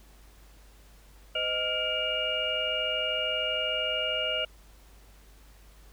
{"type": "tone cluster", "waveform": "sine", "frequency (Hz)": [512, 625, 1402, 2319, 2842], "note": ["C5", "D#5", "F6", "D7", "F7"], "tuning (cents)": [-38, 8, 6, -22, 30], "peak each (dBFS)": [-37, -33, -36, -37, -29], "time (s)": [1.35, 4.45], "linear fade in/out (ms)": 5, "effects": ["added 50 Hz sine -52 dBFS peak until 5.92 s", "pink hiss -59 dBFS RMS until 5.92 s"]}